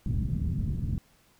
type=low-pass noise; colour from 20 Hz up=white; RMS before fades=-29 dBFS; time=0.06-0.98 s; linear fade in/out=2 ms; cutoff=170 Hz; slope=24 dB/octave; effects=pink hiss -63 dBFS RMS until 1.39 s